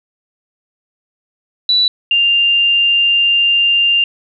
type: tone pair in turn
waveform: sine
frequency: 3951 / 2794 Hz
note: B7 / F7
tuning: 0 / 0 cents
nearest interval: tritone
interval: 600 cents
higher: first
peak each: -9 dBFS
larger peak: neither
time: 1.69-1.88 / 2.11-4.04 s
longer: second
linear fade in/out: 2 ms
effects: none